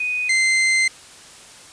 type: tone pair in turn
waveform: sine / 40% pulse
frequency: 2489 / 2078 Hz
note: D#7 / C7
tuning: 0 / -12 cents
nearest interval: minor third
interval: 312 cents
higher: first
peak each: -20 / -14 dBFS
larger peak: second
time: 0-0.29 / 0.29-0.88 s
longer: second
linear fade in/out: 5 ms
effects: white hiss -43 dBFS RMS until 1.72 s + resampled to 22050 Hz